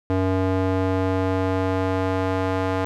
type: tone with band-pass filter sweep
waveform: square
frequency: 94 Hz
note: F#2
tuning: 28 cents sharp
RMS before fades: -22 dBFS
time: 0.1-2.85 s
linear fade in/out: 0 ms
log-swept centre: 430 to 740 Hz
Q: 0.73
effects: none